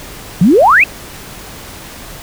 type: exponential sweep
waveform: sine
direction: up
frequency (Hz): 157 to 2700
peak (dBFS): -4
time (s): 0.41-0.84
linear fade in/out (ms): 5
effects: pink hiss -31 dBFS RMS until 2.22 s